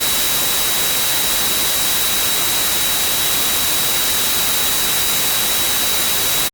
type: tone in noise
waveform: sine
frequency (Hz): 3878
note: B7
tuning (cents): -32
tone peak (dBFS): -23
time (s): 0-6.49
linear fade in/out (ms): 20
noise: white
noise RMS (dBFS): -17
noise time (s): 0-6.49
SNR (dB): -9
effects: Opus 48 kbps